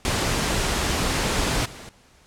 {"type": "noise with level steps", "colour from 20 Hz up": "pink", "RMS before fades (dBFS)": [-23, -40], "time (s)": [0.05, 1.89], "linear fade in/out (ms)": 0, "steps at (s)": 1.65, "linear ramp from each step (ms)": 10, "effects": ["pink hiss -55 dBFS RMS until 2.26 s", "low-pass 9000 Hz 12 dB/octave"]}